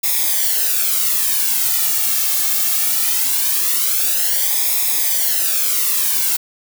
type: noise with flanger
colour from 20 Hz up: blue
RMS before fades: -17 dBFS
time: 0.03-6.37 s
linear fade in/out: 10 ms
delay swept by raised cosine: 0.67 to 2.07 ms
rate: 0.21 Hz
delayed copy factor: -0.75
effects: none